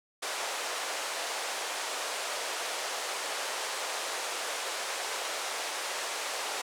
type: band-pass noise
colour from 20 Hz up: pink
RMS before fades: -35 dBFS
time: 0.22-6.62 s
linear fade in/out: 10 ms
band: 490 to 9700 Hz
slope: 24 dB/octave
effects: none